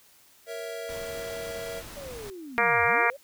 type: chord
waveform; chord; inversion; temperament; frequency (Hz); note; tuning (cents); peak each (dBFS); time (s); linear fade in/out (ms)
square; A# diminished; none; equal; 466.2 / 554.4 / 659.3; A#4 / C#5 / E5; 0 / 0 / 0; -38 / -43 / -38; 0.46-1.83; 50
type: noise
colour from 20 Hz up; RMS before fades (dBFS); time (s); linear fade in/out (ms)
pink; -43; 0.89-2.3; 0
type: linear two-way sweep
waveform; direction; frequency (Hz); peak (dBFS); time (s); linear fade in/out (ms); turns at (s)
sine; down then up; 586 to 79.1 to 586; -38; 1.96-3.17; 10; 2.84
type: harmonic tone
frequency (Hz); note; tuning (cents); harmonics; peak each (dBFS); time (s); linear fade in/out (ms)
235.3; A#3; +16; 2 / 3 / 4 / 5 / 6 / 7 / 8 / 9 / 10; -29 / -29 / -29 / -29 / -29 / -29 / -29 / -29 / -29; 2.58-3.1; 0
effects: white hiss -58 dBFS RMS until 3.23 s